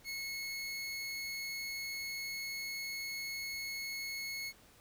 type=tone; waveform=25% pulse; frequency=2184 Hz; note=C#7; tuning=26 cents flat; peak=-35 dBFS; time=0.04-4.53 s; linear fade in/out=50 ms; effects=pink hiss -62 dBFS RMS until 4.8 s